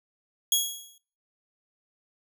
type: tone with exponential decay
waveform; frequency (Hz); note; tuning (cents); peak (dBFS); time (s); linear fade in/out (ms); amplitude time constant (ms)
15% pulse; 3322; G#7; 0; -11; 0.52-0.98; 2; 100
effects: noise-tail reverb RT60 0.4 s tail -20 dB re dry